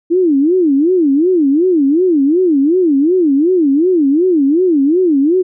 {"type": "tone with vibrato", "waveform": "sine", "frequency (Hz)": 318.7, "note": "D#4", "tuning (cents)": 42, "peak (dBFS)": -8, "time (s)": [0.1, 5.43], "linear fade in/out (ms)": 20, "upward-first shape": "sine", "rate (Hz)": 2.7, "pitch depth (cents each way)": 280, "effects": []}